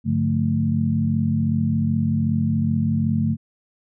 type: tone cluster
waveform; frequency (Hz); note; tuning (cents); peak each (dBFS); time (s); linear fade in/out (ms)
sine; 100.6 / 145.8 / 179.5 / 222.1; G2 / D3 / F3 / A3; +45 / -12 / +48 / +16; -24 / -23 / -28 / -21; 0.04-3.37; 50
effects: none